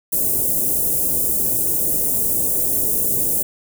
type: band-stop noise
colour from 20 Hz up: white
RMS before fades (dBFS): -19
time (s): 0.12-3.43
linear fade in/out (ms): 10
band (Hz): 550 to 8800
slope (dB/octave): 24
effects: none